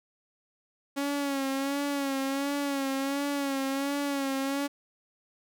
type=tone with vibrato; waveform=sawtooth; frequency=277.2 Hz; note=C#4; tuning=in tune; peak=-24 dBFS; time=0.96-4.68 s; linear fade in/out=20 ms; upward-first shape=sine; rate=1.4 Hz; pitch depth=51 cents each way; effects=none